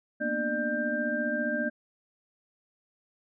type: tone cluster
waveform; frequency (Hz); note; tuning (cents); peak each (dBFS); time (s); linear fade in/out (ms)
sine; 230.7 / 245.6 / 298.3 / 601 / 1575; A#3 / B3 / D4 / D5 / G6; -18 / -9 / +27 / +40 / +8; -34 / -35 / -36 / -32 / -31; 0.2-1.7; 20
effects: none